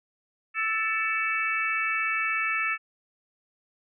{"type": "harmonic tone with a mistuned harmonic", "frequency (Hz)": 440, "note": "A4", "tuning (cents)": 0, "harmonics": [3, 4, 5, 6], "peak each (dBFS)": [-30, -30, -30, -30], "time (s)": [0.54, 2.78], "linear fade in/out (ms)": 50, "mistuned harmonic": 5, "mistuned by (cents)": 44, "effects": []}